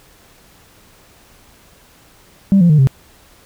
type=tone with pitch steps; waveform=sine; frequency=196 / 172.61 / 152.01 / 133.87 Hz; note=G3 / F3 / D#3 / C3; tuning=0 / -20 / -40 / +40 cents; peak=-5 dBFS; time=2.52-2.872 s; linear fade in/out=0 ms; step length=88 ms; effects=tanh soft clip ceiling -4 dBFS + pink hiss -48 dBFS RMS until 3.45 s